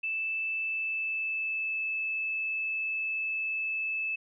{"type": "tone with pitch glide", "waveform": "sine", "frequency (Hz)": [2637, 2617], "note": ["E7", "E7"], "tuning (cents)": [0, -13], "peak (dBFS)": -29, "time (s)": [0.03, 4.16], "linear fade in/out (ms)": 10, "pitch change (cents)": -13, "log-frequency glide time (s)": [0.57, 1.83], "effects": []}